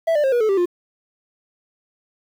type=tone with pitch steps; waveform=triangle; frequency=658 / 593 / 534.5 / 481.7 / 434.1 / 391.2 / 352.6 Hz; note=E5 / D5 / C5 / B4 / A4 / G4 / F4; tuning=-3 / +17 / +37 / -43 / -23 / -4 / +17 cents; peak=-13 dBFS; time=0.07-0.658 s; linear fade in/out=10 ms; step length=84 ms; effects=8-bit